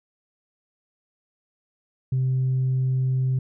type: tone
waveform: sine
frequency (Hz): 130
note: C3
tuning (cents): -11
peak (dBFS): -18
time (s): 2.12-3.39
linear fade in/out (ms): 5
effects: tanh soft clip ceiling -17 dBFS